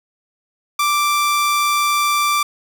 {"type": "tone", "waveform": "sawtooth", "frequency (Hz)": 1174.7, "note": "D6", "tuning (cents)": 0, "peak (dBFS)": -11, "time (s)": [0.79, 2.43], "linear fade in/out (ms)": 5, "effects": ["8-bit"]}